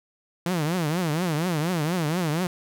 sawtooth tone with vibrato, 165.3 Hz, E3, 5 cents sharp, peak -19 dBFS, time 0.46-2.47 s, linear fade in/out 2 ms, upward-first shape triangle, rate 4.2 Hz, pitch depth 240 cents each way, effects none

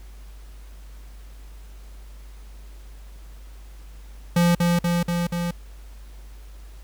square tone with echo, 172.9 Hz, F3, 17 cents flat, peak -16 dBFS, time 4.36-4.55 s, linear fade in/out 5 ms, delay 240 ms, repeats 4, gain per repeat -2 dB, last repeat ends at 5.51 s, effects added 50 Hz sine -39 dBFS peak until 6.83 s + pink hiss -54 dBFS RMS until 6.83 s

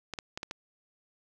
clicks, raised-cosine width 0.2 ms, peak -19 dBFS, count 5, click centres 0.137 / 0.188 / 0.375 / 0.431 / 0.511 s, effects none

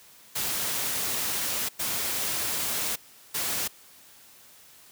white noise bursts at uneven times, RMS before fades -29 dBFS, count 3, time 0.35-1.69 / 1.79-2.96 / 3.34-3.68 s, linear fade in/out 10 ms, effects white hiss -53 dBFS RMS until 4.91 s + high-pass 60 Hz 12 dB/octave

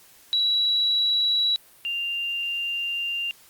sine tone pair in turn, 3909 / 2789 Hz, B7 / F7, -19 / -3 cents, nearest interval tritone, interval 584 cents, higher first, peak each -19 / -25 dBFS, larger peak first, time 0.33-1.56 / 1.85-3.31 s, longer second, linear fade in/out 0 ms, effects white hiss -53 dBFS RMS until 3.49 s + Opus 48 kbps

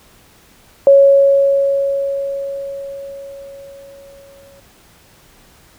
sine tone with exponential decay, 554 Hz, C#5, 1 cent flat, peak -3 dBFS, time 0.87-4.6 s, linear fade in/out 1 ms, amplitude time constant 810 ms, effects pink hiss -48 dBFS RMS until 5.78 s

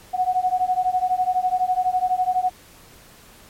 sine beating tone pair, 730 / 742 Hz, F#5 / F#5, -24 / +5 cents, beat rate 12 Hz, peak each -21 dBFS, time 0.13-2.5 s, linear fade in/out 20 ms, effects pink hiss -48 dBFS RMS until 3.49 s + MP3 64 kbps

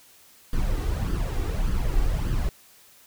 brown noise with flanger, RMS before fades -24 dBFS, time 0.53-2.49 s, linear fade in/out 0 ms, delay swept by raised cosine 0.63 to 2.63 ms, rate 1.7 Hz, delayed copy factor +0.6, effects white hiss -54 dBFS RMS until 3.06 s

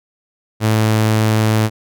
sawtooth tone, 109.2 Hz, A2, 13 cents flat, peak -8 dBFS, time 0.6-1.7 s, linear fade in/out 50 ms, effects none

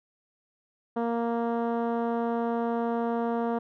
10% pulse tone with low-pass filter, 233.1 Hz, A#3, in tune, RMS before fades -28 dBFS, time 0.96-3.59 s, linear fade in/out 10 ms, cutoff 760 Hz, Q 0.68, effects none

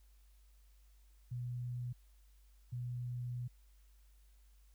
sine tone bursts at uneven times, 122.7 Hz, B2, 11 cents flat, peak -38 dBFS, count 2, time 1.31-1.93 / 2.72-3.48 s, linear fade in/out 10 ms, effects added 50 Hz sine -61 dBFS peak until 4.74 s + white hiss -75 dBFS RMS until 4.74 s

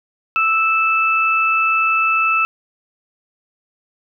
sine tone pair together, 1317 / 2631 Hz, E6 / E7, -2 / -4 cents, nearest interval octave, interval 1198 cents, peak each -16 dBFS, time 0.36-2.45 s, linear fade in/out 0 ms, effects none

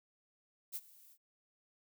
violet noise with ADSR envelope, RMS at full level -39 dBFS, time 0.72-1.18 s, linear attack 35 ms, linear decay 43 ms, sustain -22 dB, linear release 62 ms, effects none

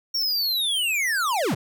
square linear sweep, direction down, 5588 to 89.8 Hz, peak -22 dBFS, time 0.14-1.55 s, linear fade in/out 10 ms, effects none

